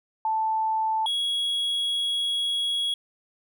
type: tone pair in turn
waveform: sine / triangle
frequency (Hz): 880 / 3328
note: A5 / G#7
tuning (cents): 0 / +3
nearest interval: octave + major seventh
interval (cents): 2303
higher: second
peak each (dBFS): -22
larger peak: neither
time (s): 0.25-1.06 / 1.06-2.94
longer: second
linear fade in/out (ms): 2
effects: none